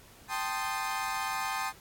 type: chord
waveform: 30% pulse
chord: A half-diminished seventh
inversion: third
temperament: equal with one note detuned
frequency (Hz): 784 / 880 / 1046.5 / 1237.3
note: G5 / A5 / C6 / Eb6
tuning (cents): 0 / 0 / 0 / -10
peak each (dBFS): -34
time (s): 0.28-1.73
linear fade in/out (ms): 50
effects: pink hiss -55 dBFS RMS until 1.8 s + AAC 64 kbps